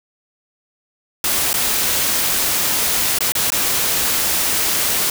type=noise with dropouts; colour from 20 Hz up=white; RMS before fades=-18 dBFS; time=1.24-5.1 s; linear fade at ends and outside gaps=2 ms; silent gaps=1.531-1.54 / 3.187-3.206 / 3.321-3.352 / 3.503-3.52 s; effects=none